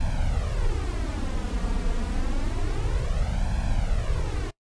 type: noise with flanger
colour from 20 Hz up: brown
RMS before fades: -25 dBFS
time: 0-4.51 s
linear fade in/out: 10 ms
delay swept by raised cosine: 1.2 to 4.3 ms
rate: 0.28 Hz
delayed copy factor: +0.75
effects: noise-tail reverb RT60 0.1 s tail -21 dB re dry + resampled to 22050 Hz